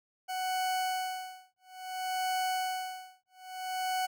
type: tone with tremolo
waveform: 40% pulse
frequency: 744 Hz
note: F#5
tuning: 9 cents sharp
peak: -28 dBFS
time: 0.28-4.07 s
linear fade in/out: 20 ms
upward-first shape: sine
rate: 0.59 Hz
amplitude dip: 100%
effects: none